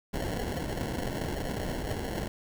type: noise with sample-and-hold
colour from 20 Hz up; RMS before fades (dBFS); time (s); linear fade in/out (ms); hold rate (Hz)
pink; -33; 0.13-2.28; 5; 1225
effects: none